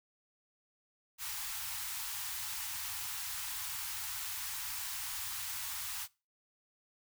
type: band-stop noise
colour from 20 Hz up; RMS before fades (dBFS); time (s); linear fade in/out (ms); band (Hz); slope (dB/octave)
white; -40; 1.18-6.08; 50; 120 to 780; 96
effects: noise-tail reverb RT60 0.3 s tail -22 dB re dry